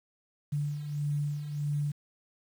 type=beating tone pair; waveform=sine; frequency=145 / 146.6 Hz; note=D3 / D3; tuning=-22 / -3 cents; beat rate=1.6 Hz; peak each=-37 / -30 dBFS; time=0.52-1.92 s; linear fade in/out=10 ms; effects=9-bit